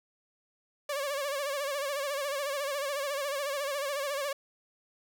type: tone with vibrato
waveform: sawtooth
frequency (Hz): 564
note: C#5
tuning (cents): +30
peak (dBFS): -27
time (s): 0.89-4.33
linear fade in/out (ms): 5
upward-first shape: sine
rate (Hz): 14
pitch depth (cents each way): 83
effects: none